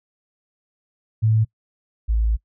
sine tone pair in turn, 110.1 / 55.05 Hz, A2 / A1, +2 / +2 cents, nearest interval octave, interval 1200 cents, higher first, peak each -14 / -16 dBFS, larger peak first, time 1.22-1.45 / 2.08-2.37 s, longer second, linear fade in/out 20 ms, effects noise-tail reverb RT60 0.1 s tail -23 dB re dry

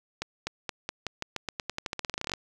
accelerating click train, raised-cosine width 0.2 ms, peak -14 dBFS, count 24, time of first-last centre 0.22-2.337 s, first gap 250 ms, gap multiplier 0.89, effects none

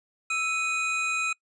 square tone pair together, 1319.3 / 2489 Hz, E6 / D#7, +1 / 0 cents, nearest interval major seventh, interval 1099 cents, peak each -32 / -27 dBFS, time 0.3-1.33 s, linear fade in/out 5 ms, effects noise-tail reverb RT60 0.1 s tail -24 dB re dry + resampled to 22050 Hz

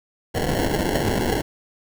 white noise with sample-and-hold, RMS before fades -22 dBFS, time 0.34-1.42 s, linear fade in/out 20 ms, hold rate 1225 Hz, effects none

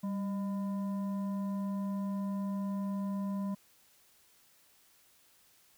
sine tone with frequency modulation, 196 Hz, G3, in tune, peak -32 dBFS, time 0.03-3.55 s, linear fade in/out 10 ms, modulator 808 Hz, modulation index 0.35, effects white hiss -65 dBFS RMS until 5.77 s

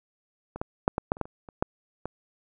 clicks, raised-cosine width 1 ms, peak -22 / -15 / -6 / -12 / -8 / -29 / -13 / -29 / -29 / -9 / -18 dBFS, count 11, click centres 0.56 / 0.615 / 0.879 / 0.981 / 1.119 / 1.169 / 1.213 / 1.255 / 1.488 / 1.625 / 2.056 s, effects none

